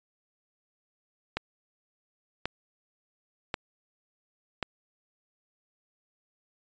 click train, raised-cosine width 0.3 ms, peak -13 dBFS, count 4, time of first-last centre 1.37-4.627 s, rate 0.921 Hz, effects resampled to 16000 Hz

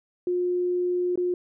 sine tone with dropouts, 357.4 Hz, F4, 40 cents sharp, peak -22 dBFS, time 0.27-1.34 s, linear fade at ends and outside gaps 2 ms, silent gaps 1.157-1.175 s, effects none

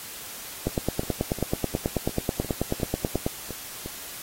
two click trains, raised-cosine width 2 ms, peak -10 / -22 dBFS, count 25 / 10, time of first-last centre 0.67-3.265 / 0.68-3.86 s, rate 9.25 / 2.83 Hz, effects white hiss -39 dBFS RMS until 4.22 s + AAC 48 kbps

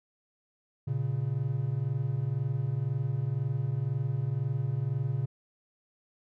triangle tone pair together, 116.62 / 138.59 Hz, A#2 / C#3, +1 / 0 cents, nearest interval minor third, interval 299 cents, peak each -29 / -28 dBFS, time 0.87-5.26 s, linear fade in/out 10 ms, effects none

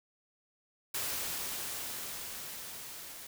white noise with level ramp, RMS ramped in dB -35 to -47 dBFS, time 0.94-3.27 s, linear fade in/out 5 ms, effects none

